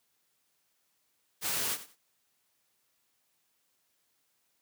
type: noise with echo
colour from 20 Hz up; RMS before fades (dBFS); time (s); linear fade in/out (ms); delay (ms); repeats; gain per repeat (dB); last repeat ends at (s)
white; -32; 1.41-1.78; 50; 92; 2; -14; 1.964
effects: white hiss -75 dBFS RMS until 4.61 s + high-pass 80 Hz 12 dB/octave